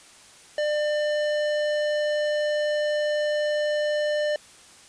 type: tone with hard clipping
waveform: sine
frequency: 598 Hz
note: D5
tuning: 31 cents sharp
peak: -24 dBFS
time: 0.58-4.36 s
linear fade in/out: 2 ms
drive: 14 dB
effects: white hiss -50 dBFS RMS until 4.88 s + resampled to 22050 Hz